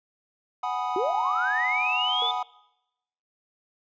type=chord; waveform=triangle; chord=G# minor seventh; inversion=third; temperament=equal; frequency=740 / 830.6 / 987.8 / 1244.5 Hz; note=F#5 / G#5 / B5 / D#6; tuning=0 / 0 / 0 / 0 cents; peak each=-28 / -32 / -30 / -31 dBFS; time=0.63-2.43 s; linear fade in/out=5 ms
type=linear sweep; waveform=sine; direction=up; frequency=340 to 3568 Hz; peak=-24 dBFS; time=0.96-2.31 s; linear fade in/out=2 ms
type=tone with exponential decay; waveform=triangle; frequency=466.2 Hz; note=A#4; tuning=in tune; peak=-30 dBFS; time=2.22-2.45 s; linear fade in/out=1 ms; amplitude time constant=48 ms
effects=noise-tail reverb RT60 0.9 s tail -21 dB re dry + resampled to 16000 Hz